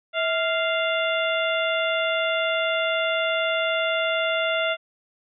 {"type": "harmonic tone with a mistuned harmonic", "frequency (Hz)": 696, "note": "F5", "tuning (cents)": -6, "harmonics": [1, 2, 3, 4, 5], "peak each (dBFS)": [-24, -27, -29, -30, -31], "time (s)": [0.13, 4.77], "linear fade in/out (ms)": 50, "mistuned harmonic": 1, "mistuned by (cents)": -120, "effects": []}